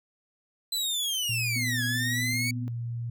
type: linear two-way sweep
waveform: sawtooth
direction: down then up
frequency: 4053 to 1638 to 2263 Hz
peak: -24 dBFS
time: 0.72-2.51 s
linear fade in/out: 5 ms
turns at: 1.84 s
type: tone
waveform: sine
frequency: 117.9 Hz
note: A#2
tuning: 20 cents sharp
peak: -30 dBFS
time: 1.29-3.1 s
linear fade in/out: 5 ms
type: tone with tremolo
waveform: sine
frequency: 247.5 Hz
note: B3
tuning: 4 cents sharp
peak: -32 dBFS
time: 1.56-2.68 s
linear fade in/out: 0 ms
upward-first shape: triangle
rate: 18 Hz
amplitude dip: 45%
type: click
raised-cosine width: 5 ms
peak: -33 dBFS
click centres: 2.332 s
effects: none